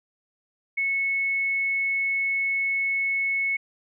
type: tone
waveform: sine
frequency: 2200 Hz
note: C#7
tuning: 14 cents flat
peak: -22 dBFS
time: 0.77-3.57 s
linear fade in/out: 10 ms
effects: none